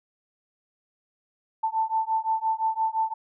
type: beating tone pair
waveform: sine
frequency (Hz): 884 / 889.8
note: A5 / A5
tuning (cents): +8 / +19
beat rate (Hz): 5.8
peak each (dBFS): -26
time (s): 1.63-3.14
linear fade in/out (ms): 10
effects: none